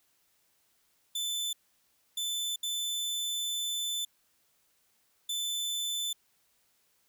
sawtooth tone bursts at uneven times, 3520 Hz, A7, in tune, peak -28 dBFS, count 4, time 1.15-1.53 / 2.17-2.56 / 2.63-4.05 / 5.29-6.13 s, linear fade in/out 5 ms, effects white hiss -71 dBFS RMS until 7.08 s

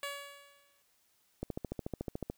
10% pulse tone with exponential decay, 566 Hz, C#5, 36 cents sharp, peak -27 dBFS, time 0.03-0.82 s, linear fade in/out 1 ms, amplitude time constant 170 ms
click train, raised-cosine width 2 ms, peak -23 dBFS, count 13, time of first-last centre 1.43-2.3 s, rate 13.8 Hz
effects white hiss -72 dBFS RMS until 2.37 s

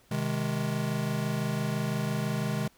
square chord, Ab major, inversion first, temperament just, 129.78 / 155.74 / 207.7 Hz, C3 / Eb3 / Ab3, -14 / +2 / 0 cents, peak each -33 dBFS, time 0.11-2.68 s, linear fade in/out 5 ms, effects pink hiss -62 dBFS RMS until 2.77 s

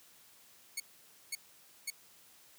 10% pulse tone bursts, 2217 Hz, C#7, in tune, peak -26 dBFS, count 3, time 0.77-1.903 s, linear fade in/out 5 ms, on 31 ms, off 520 ms, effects white hiss -61 dBFS RMS until 2.58 s + high-pass 80 Hz 12 dB/octave

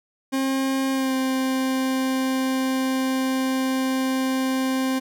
40% pulse tone with pitch glide, 267.5 to 262.3 Hz, C4 to C4, +38 to +4 cents, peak -20 dBFS, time 0.32-5 s, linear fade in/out 20 ms, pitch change -34 cents, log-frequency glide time 0.92-1.14 s, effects none

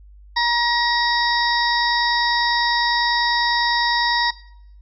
harmonic tone with a mistuned harmonic, 950 Hz, A#5, 33 cents sharp, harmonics 1 / 2 / 4 / 5 / 6, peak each -19 / -22 / -25 / -26 / -27 dBFS, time 0.36-4.31 s, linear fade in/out 10 ms, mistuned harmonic 6, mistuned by -110 cents, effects noise-tail reverb RT60 0.7 s tail -19 dB re dry + added 50 Hz sine -42 dBFS peak until 4.81 s

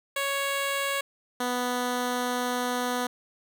10% pulse tone pair in turn, 555 / 247.2 Hz, C#5 / B3, +2 / +2 cents, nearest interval octave + major second, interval 1400 cents, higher first, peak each -18 / -18 dBFS, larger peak neither, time 0.16-1.01 / 1.4-3.07 s, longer second, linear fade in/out 5 ms, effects none

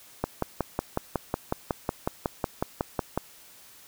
click train, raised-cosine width 1 ms, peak -11 dBFS, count 17, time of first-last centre 0.24-3.176 s, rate 5.45 Hz, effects white hiss -52 dBFS RMS until 3.87 s

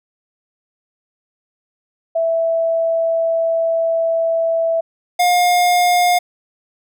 sine / square tone pair in turn, 659.3 / 711.9 Hz, E5 / F5, 0 / +33 cents, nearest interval minor second, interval 133 cents, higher second, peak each -14 / -12 dBFS, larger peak second, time 2.15-4.81 / 5.19-6.19 s, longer first, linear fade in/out 10 ms, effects none

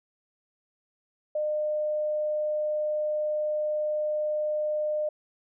sine tone, 606 Hz, D#5, 46 cents flat, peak -25 dBFS, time 1.35-5.09 s, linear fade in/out 5 ms, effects none

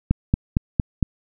click train, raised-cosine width 5 ms, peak -4 dBFS, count 5, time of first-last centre 0.11-1.027 s, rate 4.36 Hz, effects none

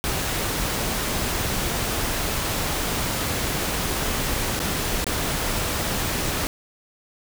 pink noise with dropouts, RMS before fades -25 dBFS, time 0.04-6.47 s, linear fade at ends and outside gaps 0 ms, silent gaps 4.592-4.601 / 5.043-5.067 s, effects none

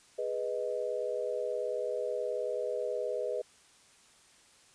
sine chord, G# minor, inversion none, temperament equal, 415.3 / 493.9 / 622.3 Hz, G#4 / B4 / D#5, 0 / 0 / 0 cents, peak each -37 / -34 / -36 dBFS, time 0.18-3.42 s, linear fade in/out 10 ms, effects white hiss -61 dBFS RMS until 4.74 s + resampled to 22050 Hz

